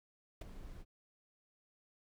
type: noise with ADSR envelope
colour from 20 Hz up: brown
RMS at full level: -35 dBFS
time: 0.41-0.85 s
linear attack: 5 ms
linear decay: 14 ms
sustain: -14 dB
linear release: 48 ms
effects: none